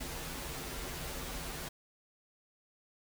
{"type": "noise with comb filter", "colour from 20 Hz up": "pink", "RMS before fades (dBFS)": -41, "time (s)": [0, 1.69], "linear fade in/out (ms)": 10, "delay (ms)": 9.8, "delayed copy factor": -0.9, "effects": []}